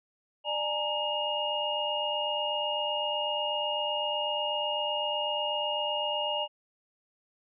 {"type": "tone cluster", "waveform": "sine", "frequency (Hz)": [596, 837, 925, 2848], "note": ["D5", "G#5", "A#5", "F7"], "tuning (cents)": [25, 13, -14, 33], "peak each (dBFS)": [-33, -36, -36, -31], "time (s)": [0.44, 6.48], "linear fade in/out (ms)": 50, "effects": []}